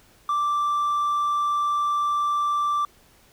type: tone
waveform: triangle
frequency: 1173 Hz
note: D6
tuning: 2 cents flat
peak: -18 dBFS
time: 0.29-2.85 s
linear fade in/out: 2 ms
effects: tanh soft clip ceiling -14 dBFS + pink hiss -56 dBFS RMS until 3.32 s